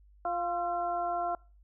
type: harmonic tone with a mistuned harmonic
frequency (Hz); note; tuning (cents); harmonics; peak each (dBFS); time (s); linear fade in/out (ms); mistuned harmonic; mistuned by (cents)
349.2; F4; 0; 1 / 2 / 3 / 4; -41 / -30 / -39 / -38; 0.25-1.35; 2; 4; -51
effects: noise-tail reverb RT60 0.4 s tail -26 dB re dry + added 50 Hz sine -56 dBFS peak until 1.63 s